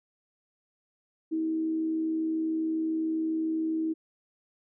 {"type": "tone with frequency modulation", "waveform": "sine", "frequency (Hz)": 320, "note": "D#4", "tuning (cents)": 49, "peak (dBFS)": -26, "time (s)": [1.31, 3.94], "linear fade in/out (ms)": 20, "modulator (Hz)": 72.7, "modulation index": 0.22, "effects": []}